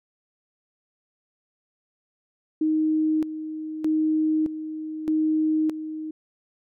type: tone with tremolo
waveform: sine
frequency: 312.1 Hz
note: D#4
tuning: 5 cents sharp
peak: -19 dBFS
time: 2.61-6.11 s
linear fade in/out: 5 ms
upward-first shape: square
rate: 0.81 Hz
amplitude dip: 70%
effects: none